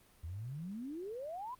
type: exponential sweep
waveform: sine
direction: up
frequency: 76.5 to 1045 Hz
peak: -40 dBFS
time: 0.23-1.55 s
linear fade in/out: 10 ms
effects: pink hiss -65 dBFS RMS until 1.59 s + Opus 32 kbps